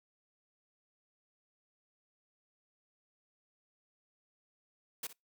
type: noise with echo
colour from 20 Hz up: white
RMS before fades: -39 dBFS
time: 5.03-5.07 s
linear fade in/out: 5 ms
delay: 60 ms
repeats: 1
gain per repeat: -14 dB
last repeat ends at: 5.13 s
effects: noise-tail reverb RT60 0.2 s tail -25 dB re dry + high-pass 200 Hz 12 dB/octave